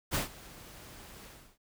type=noise with ADSR envelope; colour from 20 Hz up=pink; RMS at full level=-29 dBFS; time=0.11-1.58 s; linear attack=40 ms; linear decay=130 ms; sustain=-21 dB; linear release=320 ms; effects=none